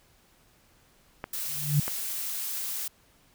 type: clicks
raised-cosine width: 0.5 ms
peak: -18 dBFS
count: 2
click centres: 1.241 / 1.88 s
type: noise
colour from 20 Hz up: blue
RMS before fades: -33 dBFS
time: 1.33-2.88 s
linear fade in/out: 5 ms
type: tone with exponential growth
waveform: sine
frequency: 146.7 Hz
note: D3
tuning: 2 cents flat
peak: -17 dBFS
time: 1.46-1.8 s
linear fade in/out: 5 ms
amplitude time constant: 72 ms
effects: pink hiss -62 dBFS RMS until 3.34 s